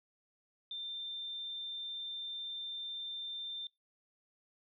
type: tone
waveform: sine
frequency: 3582 Hz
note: A7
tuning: 30 cents sharp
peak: -39 dBFS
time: 0.71-3.67 s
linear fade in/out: 2 ms
effects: noise-tail reverb RT60 0.2 s tail -23 dB re dry